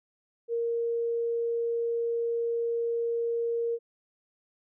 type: tone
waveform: sine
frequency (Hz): 466.2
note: A#4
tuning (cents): 0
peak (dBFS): -26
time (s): 0.48-3.79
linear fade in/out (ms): 50
effects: none